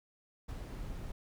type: noise with ADSR envelope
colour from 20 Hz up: brown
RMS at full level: -39 dBFS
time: 0.48-1.12 s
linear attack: 14 ms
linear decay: 36 ms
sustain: -3 dB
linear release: 5 ms
effects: none